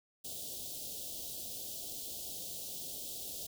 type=band-stop noise; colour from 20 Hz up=white; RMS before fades=-43 dBFS; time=0.24-3.47 s; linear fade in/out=10 ms; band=720 to 3100 Hz; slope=48 dB/octave; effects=none